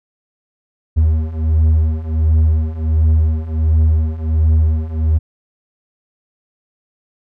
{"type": "beating tone pair", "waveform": "triangle", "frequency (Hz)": [78, 79.4], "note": ["D#2", "D#2"], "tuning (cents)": [5, 36], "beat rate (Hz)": 1.4, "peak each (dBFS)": [-14, -11], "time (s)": [0.96, 5.19], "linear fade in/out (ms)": 20, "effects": []}